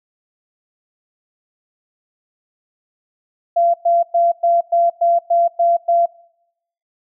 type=tone bursts; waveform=sine; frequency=685 Hz; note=F5; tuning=34 cents flat; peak=-11 dBFS; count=9; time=3.56-6.06 s; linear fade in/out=10 ms; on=180 ms; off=110 ms; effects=noise-tail reverb RT60 0.8 s tail -22 dB re dry